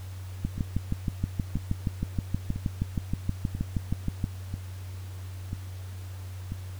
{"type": "two click trains", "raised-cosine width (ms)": 5, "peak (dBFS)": [-21, -14], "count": [7, 25], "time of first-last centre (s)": [[0.58, 6.521], [0.45, 4.241]], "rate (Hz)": [1.01, 6.33], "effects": ["added 93 Hz sine -36 dBFS peak until 6.79 s", "pink hiss -51 dBFS RMS until 6.79 s"]}